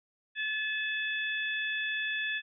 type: harmonic tone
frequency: 863 Hz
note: A5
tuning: 34 cents flat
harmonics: 2 / 3 / 4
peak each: -32 / -36 / -38 dBFS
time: 0.35-2.42 s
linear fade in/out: 50 ms
effects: none